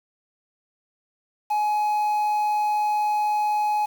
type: tone with quantisation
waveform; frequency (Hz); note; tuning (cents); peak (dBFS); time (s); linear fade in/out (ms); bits
triangle; 842; G#5; +24; -18; 1.5-3.86; 10; 7
effects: none